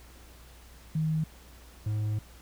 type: tone pair in turn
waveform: sine / triangle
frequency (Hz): 157.3 / 106.78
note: D#3 / G#2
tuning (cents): +19 / +49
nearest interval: perfect fifth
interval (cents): 670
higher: first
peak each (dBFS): -25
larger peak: neither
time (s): 0.95-1.24 / 1.86-2.19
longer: second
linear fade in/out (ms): 5
effects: added 60 Hz sine -51 dBFS peak until 2.41 s + pink hiss -55 dBFS RMS until 2.41 s